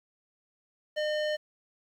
square tone with low-pass filter, 607 Hz, D#5, 43 cents flat, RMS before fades -30 dBFS, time 0.96-1.37 s, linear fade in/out 20 ms, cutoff 3800 Hz, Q 1.3, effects 10-bit

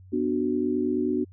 sine chord, B minor, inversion none, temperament just, 246.9 / 296.3 / 370.4 Hz, B3 / D4 / F#4, 0 / +15 / +2 cents, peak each -27 dBFS, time 0.12-1.25 s, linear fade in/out 20 ms, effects added 93 Hz sine -46 dBFS peak until 1.32 s

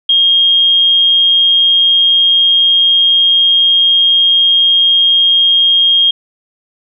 sine tone, 3238 Hz, G#7, 45 cents flat, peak -6 dBFS, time 0.09-6.11 s, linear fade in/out 5 ms, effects none

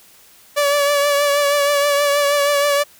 sawtooth tone with vibrato, 574 Hz, D5, 40 cents flat, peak -10 dBFS, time 0.56-2.84 s, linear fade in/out 20 ms, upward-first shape triangle, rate 6.3 Hz, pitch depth 37 cents each way, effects white hiss -48 dBFS RMS until 2.99 s

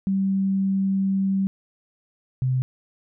sine tone pair in turn, 193.6 / 128.92 Hz, G3 / C3, -21 / -25 cents, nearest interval perfect fifth, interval 704 cents, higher first, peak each -19 dBFS, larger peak neither, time 0.07-1.47 / 2.42-2.62 s, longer first, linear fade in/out 0 ms, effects none

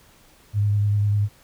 sine tone with vibrato, 103 Hz, G#2, 14 cents flat, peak -17 dBFS, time 0.53-1.29 s, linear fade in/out 50 ms, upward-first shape sine, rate 10 Hz, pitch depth 19 cents each way, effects pink hiss -54 dBFS RMS until 1.43 s

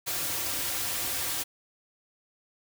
white noise with comb filter, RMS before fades -31 dBFS, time 0.06-1.44 s, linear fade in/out 20 ms, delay 4.7 ms, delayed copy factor -0.75, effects none

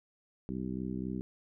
harmonic tone, 63.9 Hz, C2, 40 cents flat, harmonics 1 / 2 / 3 / 4 / 5 / 6, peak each -46 / -44 / -37 / -40 / -42 / -45 dBFS, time 0.49-1.21 s, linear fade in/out 0 ms, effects none

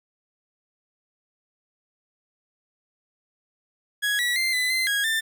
30% pulse tone with pitch steps, 1666 / 1941 / 2086 / 2006 / 2065 / 1645 / 1787 Hz, G#6 / B6 / C7 / B6 / C7 / G#6 / A6, +5 / -31 / -6 / +26 / -23 / -17 / +26 cents, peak -19 dBFS, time 4.02-5.21 s, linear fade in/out 20 ms, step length 170 ms, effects none

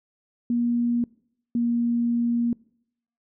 sine tone pair in turn, 238.3 / 236.5 Hz, A#3 / A#3, +38 / +25 cents, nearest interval unison, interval 13 cents, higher first, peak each -20 dBFS, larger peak neither, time 0.5-1.04 / 1.55-2.53 s, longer second, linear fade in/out 2 ms, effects noise-tail reverb RT60 0.7 s tail -24 dB re dry

